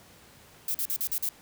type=noise bursts; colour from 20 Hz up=violet; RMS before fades=-29 dBFS; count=6; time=0.68-1.29 s; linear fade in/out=2 ms; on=65 ms; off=44 ms; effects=pink hiss -54 dBFS RMS until 1.41 s + high-pass 60 Hz 12 dB/octave